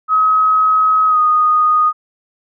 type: tone with pitch glide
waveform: sine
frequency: 1273 to 1238.2 Hz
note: D#6 to D#6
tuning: +39 to -9 cents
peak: -9 dBFS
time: 0.08-1.93 s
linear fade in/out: 50 ms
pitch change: -48 cents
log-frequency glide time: 1.07-1.19 s
effects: none